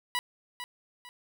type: tone with echo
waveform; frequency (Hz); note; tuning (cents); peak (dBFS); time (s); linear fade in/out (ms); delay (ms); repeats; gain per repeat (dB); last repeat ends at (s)
15% pulse; 980; B5; -14; -21; 0.15-0.19; 0; 450; 2; -9; 1.09
effects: none